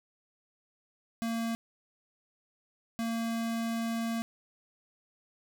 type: tone bursts at uneven times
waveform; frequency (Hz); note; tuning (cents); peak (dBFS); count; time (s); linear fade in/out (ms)
square; 228.9; A#3; -31; -31; 2; 1.22-1.55 / 2.99-4.22; 0
effects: none